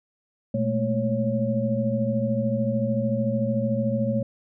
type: tone cluster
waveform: sine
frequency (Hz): 119.7 / 213.2 / 226.7 / 552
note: A#2 / G#3 / A#3 / C#5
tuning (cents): +46 / +46 / -48 / -7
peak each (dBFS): -27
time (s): 0.54-4.23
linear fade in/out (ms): 5
effects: none